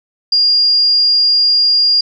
sine tone, 4822 Hz, D8, 45 cents sharp, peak -8 dBFS, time 0.32-2.01 s, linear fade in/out 5 ms, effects none

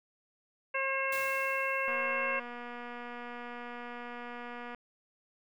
harmonic tone, 538 Hz, C5, 48 cents sharp, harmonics 1 / 2 / 3 / 4 / 5, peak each -36 / -36 / -36 / -36 / -36 dBFS, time 0.74-2.4 s, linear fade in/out 10 ms
white noise with exponential decay, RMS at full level -42 dBFS, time 1.12-2.32 s, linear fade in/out 5 ms, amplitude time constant 260 ms
click train, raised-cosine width 0.5 ms, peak -29 dBFS, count 692, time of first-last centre 1.88-4.747 s, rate 241 Hz
effects none

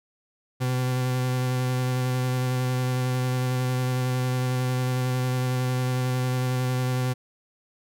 40% pulse tone with vibrato, 127.1 Hz, C3, 50 cents flat, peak -22 dBFS, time 0.6-7.14 s, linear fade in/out 20 ms, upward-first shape square, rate 11 Hz, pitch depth 10 cents each way, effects none

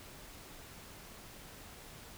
silence, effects pink hiss -52 dBFS RMS until 2.17 s

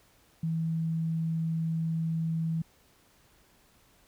sine tone, 162.7 Hz, E3, 22 cents flat, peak -27 dBFS, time 0.43-2.62 s, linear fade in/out 5 ms, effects pink hiss -63 dBFS RMS until 4.07 s

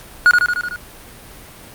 triangle tone with echo, 1446 Hz, F#6, 40 cents flat, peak -4 dBFS, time 0.26-0.31 s, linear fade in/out 0 ms, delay 75 ms, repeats 6, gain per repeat -3 dB, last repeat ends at 0.76 s, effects pink hiss -39 dBFS RMS until 1.74 s + Opus 48 kbps

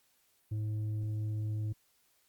sine tone with tanh clipping, 107.1 Hz, A2, 46 cents flat, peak -33 dBFS, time 0.51-1.73 s, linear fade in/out 10 ms, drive 5 dB, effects white hiss -71 dBFS RMS until 2.28 s + Opus 48 kbps

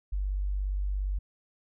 sine tone, 48.63 Hz, G1, 13 cents flat, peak -27 dBFS, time 0.12-1.19 s, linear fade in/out 10 ms, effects none

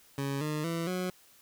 20% pulse tone with pitch steps, 138.5 / 151.91 / 166.62 / 182.75 Hz, C#3 / D#3 / E3 / F#3, -1 / -41 / +19 / -21 cents, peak -26 dBFS, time 0.18-1.1 s, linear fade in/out 2 ms, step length 230 ms, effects white hiss -60 dBFS RMS until 1.41 s

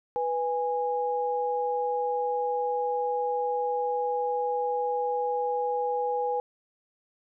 sine tone pair together, 493 / 824.8 Hz, B4 / G#5, -3 / -12 cents, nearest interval major sixth, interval 891 cents, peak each -28 dBFS, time 0.16-6.4 s, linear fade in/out 0 ms, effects none

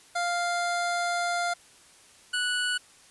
25% pulse tone pair in turn, 698.5 / 1475.8 Hz, F5 / F#6, 0 / -5 cents, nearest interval octave + minor second, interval 1295 cents, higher second, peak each -22 dBFS, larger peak neither, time 0.15-1.54 / 2.33-2.78 s, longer first, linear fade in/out 10 ms, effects white hiss -55 dBFS RMS until 3.1 s + resampled to 24000 Hz

